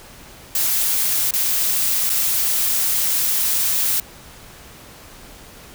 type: noise with dropouts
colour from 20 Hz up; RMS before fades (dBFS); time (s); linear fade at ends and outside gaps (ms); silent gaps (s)
blue; -19; 0.55-4; 2; 1.309-1.336 / 2.095-2.099
effects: pink hiss -42 dBFS RMS until 5.74 s